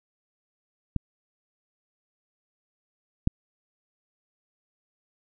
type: clicks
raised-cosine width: 5 ms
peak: -13 / -8 dBFS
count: 2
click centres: 0.963 / 3.274 s
effects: none